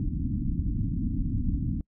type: low-pass noise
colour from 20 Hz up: pink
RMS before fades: -28 dBFS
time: 0-1.81 s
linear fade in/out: 2 ms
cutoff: 300 Hz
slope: 96 dB/octave
effects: noise-tail reverb RT60 0.1 s tail -26 dB re dry